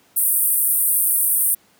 white band-pass noise, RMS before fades -18 dBFS, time 0.16-1.55 s, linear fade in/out 10 ms, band 8700 to 16000 Hz, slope 96 dB/octave, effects pink hiss -56 dBFS RMS until 1.79 s + high-pass 150 Hz 12 dB/octave

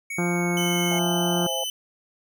square tone with pitch glide, 2235 to 2178 Hz, C#7 to C#7, +14 to -31 cents, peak -30 dBFS, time 0.1-0.99 s, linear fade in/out 5 ms, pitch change -45 cents, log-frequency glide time 0.26-0.78 s
harmonic tone, 174.61 Hz, F3, in tune, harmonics 1 / 2 / 3 / 4 / 5 / 6 / 7 / 8 / 9, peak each -24 / -27 / -36 / -34 / -36 / -42 / -39 / -39 / -41 dBFS, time 0.18-1.47 s, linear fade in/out 5 ms
sawtooth tone, 3025 Hz, F#7, 38 cents sharp, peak -24 dBFS, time 0.57-1.7 s, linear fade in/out 2 ms
sine chord, C augmented, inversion none, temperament equal, 523.3 / 659.3 / 830.6 Hz, C5 / E5 / G#5, 0 / 0 / 0 cents, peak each -30 / -32 / -32 dBFS, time 0.91-1.64 s, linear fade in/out 5 ms
effects none

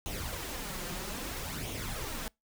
pink noise with flanger, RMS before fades -38 dBFS, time 0.06-2.28 s, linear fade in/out 0 ms, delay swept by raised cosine 0.31 to 5.71 ms, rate 0.61 Hz, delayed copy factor +0.6, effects noise-tail reverb RT60 0.2 s tail -26 dB re dry

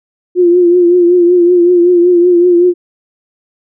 sine tone with vibrato, 352.1 Hz, F4, 14 cents sharp, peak -4 dBFS, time 0.35-2.74 s, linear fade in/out 50 ms, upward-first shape triangle, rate 5.3 Hz, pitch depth 56 cents each way, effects none

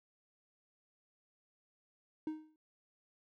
triangle tone with exponential decay, 311.1 Hz, D#4, in tune, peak -31 dBFS, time 2.27-2.56 s, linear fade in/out 2 ms, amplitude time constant 62 ms, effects none

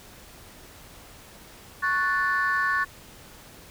sine chord, F# minor, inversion second, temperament equal, 1108.7 / 1480 / 1760 Hz, C#6 / F#6 / A6, 0 / 0 / 0 cents, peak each -25 / -26 / -24 dBFS, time 1.82-2.85 s, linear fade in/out 20 ms, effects tanh soft clip ceiling -16 dBFS + pink hiss -48 dBFS RMS until 3.7 s

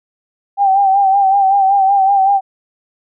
sine tone with vibrato, 784 Hz, G5, in tune, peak -8 dBFS, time 0.57-2.41 s, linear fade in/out 50 ms, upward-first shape sine, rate 5.3 Hz, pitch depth 50 cents each way, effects none

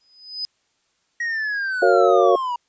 sine tone with exponential growth, 5010 Hz, D#8, 11 cents sharp, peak -22 dBFS, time 0.01-0.45 s, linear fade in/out 0 ms, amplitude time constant 95 ms
triangle linear sweep, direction down, 1902 to 946 Hz, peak -20 dBFS, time 1.2-2.56 s, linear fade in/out 5 ms
sine chord, Gb major seventh, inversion none, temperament just, 370 / 462.5 / 555 / 693.7 Hz, Gb4 / Bb4 / Db5 / F5, 0 / -14 / +2 / -12 cents, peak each -18 dBFS, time 1.82-2.36 s, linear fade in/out 5 ms
effects white hiss -67 dBFS RMS until 2.68 s + resampled to 16000 Hz

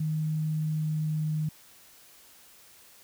sine tone with pitch glide, 155.56 to 154.49 Hz, D#3 to D#3, 0 to -12 cents, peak -26 dBFS, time 0-1.49 s, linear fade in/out 5 ms, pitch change -12 cents, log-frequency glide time 0.42-1.25 s, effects white hiss -55 dBFS RMS until 3.03 s

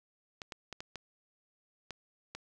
clicks, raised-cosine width 0.2 ms, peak -24 dBFS, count 7, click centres 0.418 / 0.522 / 0.727 / 0.805 / 0.957 / 1.907 / 2.35 s, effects none

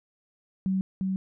sine tone with echo, 190 Hz, F#3, 46 cents sharp, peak -23 dBFS, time 0.66-0.81 s, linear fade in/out 0 ms, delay 350 ms, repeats 1, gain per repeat -2 dB, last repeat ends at 1.16 s, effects none

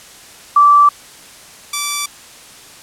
sine / 5% pulse tone pair in turn, 1163 / 1163 Hz, D6 / D6, -17 / -17 cents, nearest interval unison, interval 0 cents, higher neither, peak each -5 dBFS, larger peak neither, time 0.56-0.89 / 1.73-2.06 s, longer neither, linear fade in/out 5 ms, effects white hiss -39 dBFS RMS until 2.82 s + low-pass 10000 Hz 12 dB/octave

